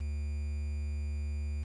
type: tone with quantisation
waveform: triangle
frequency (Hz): 73.42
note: D2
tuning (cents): 0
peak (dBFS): -30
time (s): 0-1.64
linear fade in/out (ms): 10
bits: 9
effects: resampled to 22050 Hz